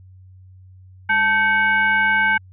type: tone with frequency modulation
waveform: sine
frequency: 1552 Hz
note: G6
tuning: 18 cents flat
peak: -14 dBFS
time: 1.09-2.38 s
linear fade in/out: 10 ms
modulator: 674 Hz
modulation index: 0.93
effects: added 93 Hz sine -42 dBFS peak until 2.52 s